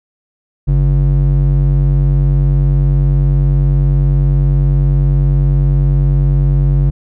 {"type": "ring-modulated tone", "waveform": "triangle", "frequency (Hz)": 95, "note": "F#2", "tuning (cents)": 46, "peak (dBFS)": -3, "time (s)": [0.67, 6.91], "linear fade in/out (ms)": 20, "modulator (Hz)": 45, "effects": []}